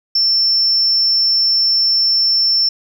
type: tone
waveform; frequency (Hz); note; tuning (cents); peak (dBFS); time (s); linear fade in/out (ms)
sine; 5380; E8; +34; -10; 0.15-2.69; 5
effects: tanh soft clip ceiling -7 dBFS + 8-bit